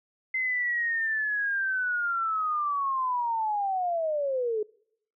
sine linear sweep, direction down, 2070 to 415.3 Hz, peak -25 dBFS, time 0.34-4.63 s, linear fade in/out 5 ms, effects noise-tail reverb RT60 0.7 s tail -25 dB re dry

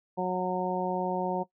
harmonic tone, 182.9 Hz, F#3, 20 cents flat, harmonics 1 / 2 / 3 / 4 / 5, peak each -33 / -33 / -33 / -33 / -33 dBFS, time 0.17-1.44 s, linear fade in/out 20 ms, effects noise-tail reverb RT60 0.1 s tail -18 dB re dry

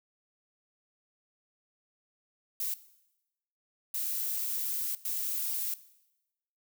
violet noise bursts at uneven times, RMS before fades -33 dBFS, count 3, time 2.6-2.74 / 3.94-4.95 / 5.05-5.74 s, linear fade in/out 2 ms, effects noise-tail reverb RT60 0.9 s tail -17 dB re dry

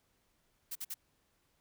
blue noise bursts, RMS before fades -40 dBFS, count 3, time 0.71-0.943 s, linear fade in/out 10 ms, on 45 ms, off 49 ms, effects pink hiss -75 dBFS RMS until 1.6 s

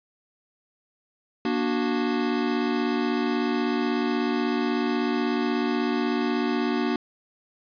square chord, Bb augmented, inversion none, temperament equal with one note detuned, 237.4 / 293.7 / 370 Hz, Bb3 / D4 / F#4, +32 / 0 / 0 cents, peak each -27 / -28 / -29 dBFS, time 1.45-6.96 s, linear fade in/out 2 ms, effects resampled to 11025 Hz + 10-bit

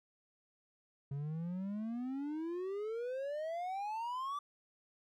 triangle exponential sweep, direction up, 136.6 to 1174.7 Hz, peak -35 dBFS, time 1.11-4.39 s, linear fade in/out 5 ms, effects none

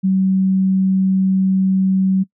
sine tone, 190 Hz, F#3, 46 cents sharp, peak -12 dBFS, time 0.03-2.24 s, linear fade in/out 20 ms, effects noise-tail reverb RT60 0.1 s tail -22 dB re dry

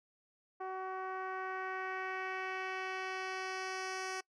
10% pulse tone with low-pass filter sweep, 376.4 Hz, F#4, 30 cents sharp, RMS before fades -40 dBFS, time 0.6-4.21 s, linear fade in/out 10 ms, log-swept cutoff 920 to 6800 Hz, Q 1.3, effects noise-tail reverb RT60 0.1 s tail -23 dB re dry

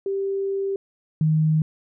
sine tone pair in turn, 392 / 156.29 Hz, G4 / D#3, 0 / +8 cents, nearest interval octave + major third, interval 1592 cents, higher first, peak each -22 / -16 dBFS, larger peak second, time 0.06-0.76 / 1.21-1.62 s, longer first, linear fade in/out 2 ms, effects none

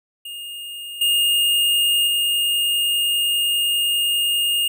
square tone with level steps, 2835 Hz, F7, 25 cents sharp, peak -31 / -16 / -18 dBFS, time 0.25-4.68 s, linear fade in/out 5 ms, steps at 1.01 / 2.07 s, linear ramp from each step 5 ms, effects none

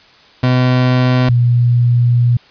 30% pulse / sine tone pair in turn, 126.5 / 120.74 Hz, B2 / B2, +42 / -39 cents, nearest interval minor second, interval 81 cents, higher first, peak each -7 / -8 dBFS, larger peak first, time 0.43-1.29 / 1.29-2.37 s, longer second, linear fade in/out 5 ms, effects white hiss -45 dBFS RMS until 2.5 s + resampled to 11025 Hz

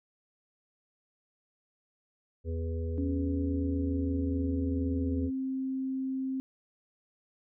harmonic tone, 82.41 Hz, E2, in tune, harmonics 1 / 3 / 5 / 6, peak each -31 / -42 / -41 / -43 dBFS, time 2.44-5.31 s, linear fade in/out 50 ms
sine tone with pitch glide, 276.3 to 264 Hz, C#4 to C4, -6 to +16 cents, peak -30 dBFS, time 2.98-6.4 s, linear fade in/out 0 ms, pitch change -78 cents, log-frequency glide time 3.43-5.43 s
effects none

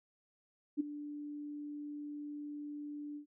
sine tone with ADSR envelope, 293.7 Hz, D4, in tune, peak -27 dBFS, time 0.77-3.26 s, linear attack 32 ms, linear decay 11 ms, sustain -14 dB, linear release 100 ms, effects none

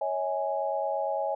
sine chord, C# minor, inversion none, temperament equal with one note detuned, 554.4 / 643.1 / 830.6 Hz, C#5 / E5 / G#5, 0 / -43 / 0 cents, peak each -31 dBFS, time 0.01-1.35 s, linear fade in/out 5 ms, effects none

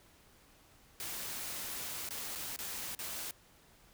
white noise with dropouts, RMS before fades -41 dBFS, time 1-3.31 s, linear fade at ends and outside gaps 1 ms, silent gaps 2.089-2.107 / 2.353-2.357 / 2.562-2.589 / 2.95-2.99 s, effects pink hiss -63 dBFS RMS until 3.93 s

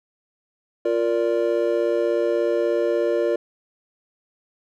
triangle chord, Bb major, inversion second, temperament just, 349.6 / 466.2 / 582.7 Hz, F4 / Bb4 / D5, +2 / 0 / -14 cents, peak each -21 dBFS, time 0.85-3.36 s, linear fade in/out 5 ms, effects none

